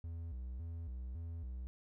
triangle tone with vibrato, 72.2 Hz, D2, 29 cents flat, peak -39 dBFS, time 0.04-1.67 s, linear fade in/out 0 ms, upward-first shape square, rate 1.8 Hz, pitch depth 250 cents each way, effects none

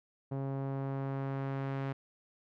sawtooth tone with low-pass filter sweep, 136.2 Hz, C#3, 30 cents flat, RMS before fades -36 dBFS, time 0.31-1.93 s, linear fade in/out 10 ms, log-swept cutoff 730 to 2100 Hz, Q 0.86, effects none

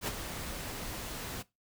pink noise with ADSR envelope, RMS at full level -32 dBFS, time 0.01-1.43 s, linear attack 63 ms, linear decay 27 ms, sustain -8 dB, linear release 19 ms, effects noise-tail reverb RT60 0.2 s tail -19 dB re dry

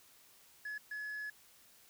sine tone bursts at uneven times, 1700 Hz, G#6, 40 cents sharp, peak -37 dBFS, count 2, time 0.65-0.78 / 0.91-1.3 s, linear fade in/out 5 ms, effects tanh soft clip ceiling -38 dBFS + white hiss -63 dBFS RMS until 1.89 s

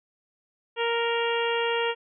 harmonic tone, 466.2 Hz, A#4, in tune, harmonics 1 / 2 / 3 / 4 / 5 / 6 / 7, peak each -26 / -30 / -34 / -34 / -36 / -32 / -37 dBFS, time 0.76-1.95 s, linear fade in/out 50 ms, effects none

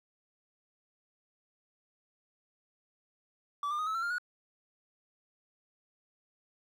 triangle tone with pitch steps, 1154 / 1199.5 / 1246.9 / 1296.1 / 1347.2 / 1400.4 / 1455.6 Hz, D6 / D6 / D#6 / E6 / E6 / F6 / F#6, -31 / +36 / +3 / -30 / +37 / +4 / -29 cents, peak -29 dBFS, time 3.63-4.183 s, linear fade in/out 2 ms, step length 79 ms, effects 11-bit

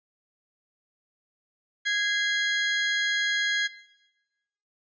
30% pulse tone pair together, 1650 / 2066 Hz, G#6 / C7, -12 / -22 cents, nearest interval major third, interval 390 cents, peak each -22 / -27 dBFS, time 1.85-3.68 s, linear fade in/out 20 ms, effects noise-tail reverb RT60 1.0 s tail -17 dB re dry + resampled to 16000 Hz

